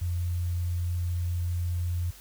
sine tone, 87.31 Hz, F2, in tune, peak -26 dBFS, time 0.01-2.11 s, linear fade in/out 10 ms, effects added 46 Hz sine -53 dBFS peak until 2.2 s + white hiss -51 dBFS RMS until 2.2 s

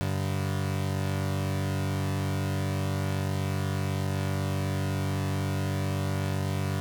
35% pulse tone pair together, 96 / 143.84 Hz, G2 / D3, -36 / -36 cents, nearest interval perfect fifth, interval 700 cents, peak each -27 / -29 dBFS, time 0.01-6.8 s, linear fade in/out 0 ms, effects none

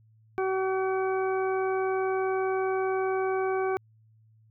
harmonic tone, 379.6 Hz, F#4, 44 cents sharp, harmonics 1 / 2 / 3 / 4 / 6, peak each -26 / -32 / -36 / -38 / -42 dBFS, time 0.38-3.77 s, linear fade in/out 0 ms, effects added 110 Hz sine -57 dBFS peak until 4.5 s

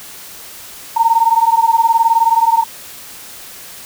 sine beating tone pair, 905 / 924 Hz, A5 / A#5, +48 / -16 cents, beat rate 19 Hz, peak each -12 dBFS, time 0.96-2.64 s, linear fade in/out 10 ms, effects white hiss -34 dBFS RMS until 3.85 s

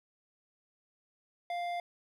triangle tone with hard clipping, 698.5 Hz, F5, in tune, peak -35 dBFS, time 1.5-1.8 s, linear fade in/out 2 ms, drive 14 dB, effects none

